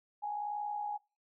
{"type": "tone with amplitude modulation", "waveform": "sine", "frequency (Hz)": 831, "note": "G#5", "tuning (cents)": 1, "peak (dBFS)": -32, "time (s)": [0.22, 0.98], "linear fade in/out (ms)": 20, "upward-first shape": "sine", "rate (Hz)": 61.2, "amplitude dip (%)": 50, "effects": ["noise-tail reverb RT60 0.3 s tail -24 dB re dry"]}